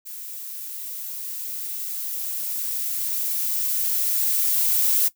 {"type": "noise with level ramp", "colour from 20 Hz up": "violet", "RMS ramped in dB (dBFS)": [-36, -19], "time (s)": [0.05, 5.09], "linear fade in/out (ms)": 20, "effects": ["noise-tail reverb RT60 0.1 s tail -17 dB re dry"]}